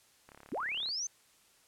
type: click train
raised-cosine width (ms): 0.5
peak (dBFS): -37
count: 22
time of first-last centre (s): 0.29-0.888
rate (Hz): 35.1
type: linear sweep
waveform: sine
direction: up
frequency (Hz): 167.9 to 6350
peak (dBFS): -33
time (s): 0.52-1.07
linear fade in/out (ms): 5
effects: white hiss -65 dBFS RMS until 1.67 s + low-pass 11000 Hz 12 dB/octave